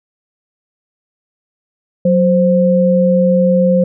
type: tone pair together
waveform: sine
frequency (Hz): 184.27 / 523.3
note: F#3 / C5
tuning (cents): -7 / 0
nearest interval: octave + tritone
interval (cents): 1807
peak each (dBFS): -11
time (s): 2.05-3.84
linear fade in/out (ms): 5
effects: none